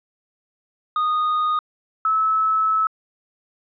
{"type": "tone pair in turn", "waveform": ["triangle", "sine"], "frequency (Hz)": [1236, 1300.2], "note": ["D#6", "E6"], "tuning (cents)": [-12, -24], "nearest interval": "minor second", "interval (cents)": 88, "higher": "second", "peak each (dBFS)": -16, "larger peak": "neither", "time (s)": [[0.96, 1.59], [2.05, 2.87]], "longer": "second", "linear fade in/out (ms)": 2, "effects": ["resampled to 11025 Hz"]}